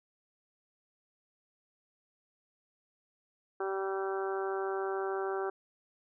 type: harmonic tone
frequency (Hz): 193.3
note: G3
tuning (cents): -24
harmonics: 2 / 3 / 4 / 5 / 6 / 7 / 8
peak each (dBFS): -33 / -44 / -39 / -46 / -44 / -43 / -45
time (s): 3.6-5.5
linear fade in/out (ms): 5
effects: none